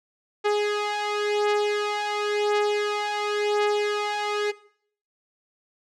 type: beating tone pair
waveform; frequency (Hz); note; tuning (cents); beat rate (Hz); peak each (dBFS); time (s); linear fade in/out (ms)
sawtooth; 415.3 / 416.24; G#4 / G#4; 0 / +4; 0.94; -23 / -20; 0.44-4.52; 20
effects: noise-tail reverb RT60 0.6 s tail -19 dB re dry + low-pass 5000 Hz 12 dB/octave